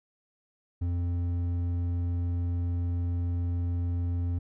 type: tone with hard clipping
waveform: sine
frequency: 87.31 Hz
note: F2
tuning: in tune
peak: -28 dBFS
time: 0.81-4.39 s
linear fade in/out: 10 ms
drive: 6 dB
effects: none